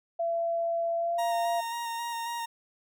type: tone with pitch glide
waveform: sine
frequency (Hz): 674 to 688.6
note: E5 to F5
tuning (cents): +38 to -25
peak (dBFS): -26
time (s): 0.19-1.61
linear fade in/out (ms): 10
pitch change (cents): +37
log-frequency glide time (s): 0.96-1.2
type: tone with vibrato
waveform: 40% pulse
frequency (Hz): 932.3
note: A#5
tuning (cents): 0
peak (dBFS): -31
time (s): 1.18-2.46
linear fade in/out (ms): 10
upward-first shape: square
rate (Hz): 3.7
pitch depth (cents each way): 15
effects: none